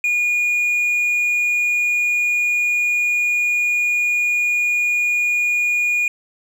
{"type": "tone", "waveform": "triangle", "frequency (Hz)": 2440, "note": "D#7", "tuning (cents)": -34, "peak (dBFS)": -14, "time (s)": [0.04, 6.08], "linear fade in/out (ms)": 2, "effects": []}